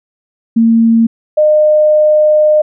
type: tone pair in turn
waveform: sine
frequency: 228.1 / 609 Hz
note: A#3 / D#5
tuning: -37 / -37 cents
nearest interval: octave + perfect fourth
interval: 1700 cents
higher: second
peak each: -5 dBFS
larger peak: neither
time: 0.56-1.07 / 1.37-2.62 s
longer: second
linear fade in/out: 10 ms
effects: none